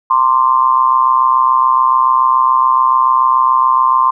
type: tone with amplitude modulation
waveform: sine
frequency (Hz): 1046.5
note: C6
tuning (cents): 0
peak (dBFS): -4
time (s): 0.1-4.11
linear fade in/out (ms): 10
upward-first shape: sine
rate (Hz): 127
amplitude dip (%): 85
effects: none